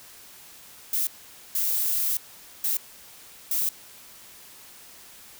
violet noise bursts at uneven times, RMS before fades -25 dBFS, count 4, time 0.93-1.07 / 1.55-2.17 / 2.64-2.77 / 3.51-3.69 s, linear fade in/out 2 ms, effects white hiss -48 dBFS RMS until 5.39 s

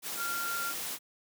sine tone in noise, 1388 Hz, F6, 11 cents flat, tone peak -33 dBFS, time 0.16-0.74 s, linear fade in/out 50 ms, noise white, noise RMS -37 dBFS, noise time 0.02-0.99 s, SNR +1 dB, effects high-pass 150 Hz 12 dB/octave

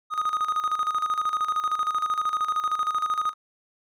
triangle tone with tremolo, 1244.5 Hz, D#6, in tune, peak -19 dBFS, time 0.1-3.34 s, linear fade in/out 50 ms, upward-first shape square, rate 13 Hz, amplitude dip 65%, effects none

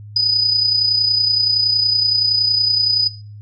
sine tone with amplitude modulation, 4978 Hz, D#8, in tune, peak -10 dBFS, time 0.16-3.08 s, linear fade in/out 5 ms, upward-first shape sine, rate 30.7 Hz, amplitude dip 50%, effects noise-tail reverb RT60 0.4 s tail -18 dB re dry + added 104 Hz sine -33 dBFS peak until 3.41 s

